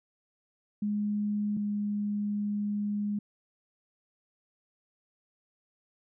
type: tone pair in turn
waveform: sine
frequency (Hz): 207.7 / 206.4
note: G#3 / G#3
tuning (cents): 0 / -10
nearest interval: unison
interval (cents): 10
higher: first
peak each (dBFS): -27 / -28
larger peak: first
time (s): 0.82-1.57 / 1.57-3.19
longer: second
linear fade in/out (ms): 5
effects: none